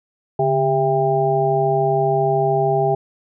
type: harmonic tone with a mistuned harmonic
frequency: 132.9 Hz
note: C3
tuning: 27 cents sharp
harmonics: 1 / 3 / 5 / 6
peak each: -22 / -19 / -21 / -20 dBFS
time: 0.39-2.95 s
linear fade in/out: 5 ms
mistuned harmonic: 1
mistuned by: +130 cents
effects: none